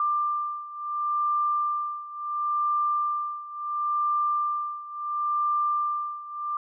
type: beating tone pair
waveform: sine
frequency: 1188 / 1188.72 Hz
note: D6 / D6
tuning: +20 / +21 cents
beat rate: 0.72 Hz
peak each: -26 / -29 dBFS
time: 0-6.57 s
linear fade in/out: 2 ms
effects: none